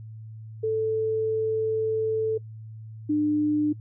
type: tone pair in turn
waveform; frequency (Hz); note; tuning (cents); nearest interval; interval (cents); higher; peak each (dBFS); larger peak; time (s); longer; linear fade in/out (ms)
sine; 440 / 299.8; A4 / D4; 0 / +36; perfect fifth; 664; first; -22 / -20; second; 0.63-2.38 / 3.09-3.73; first; 10
effects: noise-tail reverb RT60 0.1 s tail -24 dB re dry + added 110 Hz sine -38 dBFS peak until 3.8 s